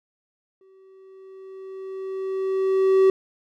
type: tone with exponential growth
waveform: triangle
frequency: 382.4 Hz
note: G4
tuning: 43 cents flat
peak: -10 dBFS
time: 0.61-3.1 s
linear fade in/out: 2 ms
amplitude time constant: 540 ms
effects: none